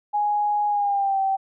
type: tone with pitch glide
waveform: sine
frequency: 830.6 to 775 Hz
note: G#5 to G5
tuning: 0 to -20 cents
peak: -19 dBFS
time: 0.13-1.37 s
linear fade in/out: 20 ms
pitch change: -120 cents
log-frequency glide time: 0.68-1.2 s
effects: none